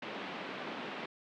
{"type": "band-pass noise", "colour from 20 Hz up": "pink", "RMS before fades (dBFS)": -42, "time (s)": [0.02, 1.06], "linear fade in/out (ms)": 5, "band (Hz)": [200, 3400], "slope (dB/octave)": 24, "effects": []}